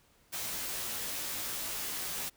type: noise with comb filter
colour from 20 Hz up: white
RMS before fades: -37 dBFS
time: 0.32-2.3 s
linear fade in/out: 20 ms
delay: 15 ms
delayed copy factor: -0.95
effects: pink hiss -66 dBFS RMS until 2.36 s